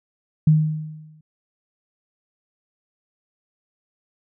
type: tone with exponential decay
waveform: sine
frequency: 155 Hz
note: D#3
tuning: 6 cents flat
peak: -9 dBFS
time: 0.47-1.21 s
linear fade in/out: 5 ms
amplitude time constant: 160 ms
effects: none